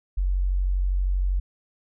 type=tone; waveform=sine; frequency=46.31 Hz; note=F#1; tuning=2 cents sharp; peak=-20 dBFS; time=0.17-1.4 s; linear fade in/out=10 ms; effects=none